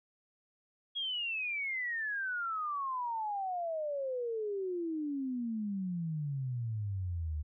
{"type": "exponential sweep", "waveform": "sine", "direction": "down", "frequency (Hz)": [3322, 73.2], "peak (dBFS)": -33, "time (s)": [0.95, 7.43], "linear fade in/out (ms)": 20, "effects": []}